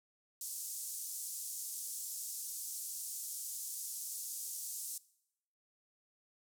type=band-pass noise; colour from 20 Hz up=pink; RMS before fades=-43 dBFS; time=0.41-4.98 s; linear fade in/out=2 ms; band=6500 to 14000 Hz; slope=24 dB/octave; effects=noise-tail reverb RT60 0.8 s tail -21 dB re dry